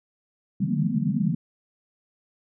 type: band-pass noise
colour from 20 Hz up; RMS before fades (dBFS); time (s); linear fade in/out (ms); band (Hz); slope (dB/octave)
pink; -24; 0.6-1.35; 5; 140 to 250; 96
effects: none